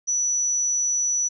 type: tone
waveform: sine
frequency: 5920 Hz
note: F#8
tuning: in tune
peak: -20 dBFS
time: 0.07-1.29 s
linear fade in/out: 20 ms
effects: none